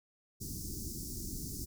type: band-stop noise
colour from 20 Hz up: pink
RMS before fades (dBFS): -41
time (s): 0.4-1.66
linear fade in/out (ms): 20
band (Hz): 360 to 5000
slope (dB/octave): 48
effects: none